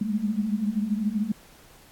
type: tone cluster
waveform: sine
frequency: 202 / 209.6 / 222.7 Hz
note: G#3 / G#3 / A3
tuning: -48 / +16 / +21 cents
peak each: -28 dBFS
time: 0.01-1.32 s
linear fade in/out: 5 ms
effects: pink hiss -53 dBFS RMS until 1.91 s + AAC 64 kbps